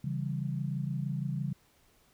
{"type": "chord", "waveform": "sine", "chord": "C# diminished", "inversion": "none", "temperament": "equal", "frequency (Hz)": [138.59, 164.81, 196], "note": ["C#3", "E3", "G3"], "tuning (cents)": [0, 0, 0], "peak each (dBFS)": [-33, -36, -38], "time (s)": [0.04, 1.53], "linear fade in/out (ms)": 5, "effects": ["pink hiss -66 dBFS RMS until 2.13 s"]}